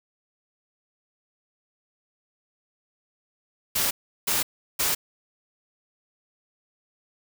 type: noise bursts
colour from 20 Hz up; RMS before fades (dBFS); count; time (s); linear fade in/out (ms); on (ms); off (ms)
white; -24; 3; 3.75-4.95; 10; 160; 360
effects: none